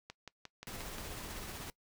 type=click train; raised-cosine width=0.2 ms; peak=-28 dBFS; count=6; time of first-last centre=0.1-0.983 s; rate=5.66 Hz
type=noise with tremolo; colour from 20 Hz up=pink; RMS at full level=-43 dBFS; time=0.67-1.7 s; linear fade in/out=0 ms; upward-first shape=triangle; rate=16 Hz; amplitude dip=30%
effects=noise-tail reverb RT60 0.1 s tail -21 dB re dry